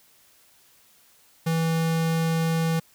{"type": "tone", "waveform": "square", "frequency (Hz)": 163.5, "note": "E3", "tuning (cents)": -14, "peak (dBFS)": -22, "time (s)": [1.46, 2.8], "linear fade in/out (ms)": 10, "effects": ["white hiss -58 dBFS RMS until 2.94 s"]}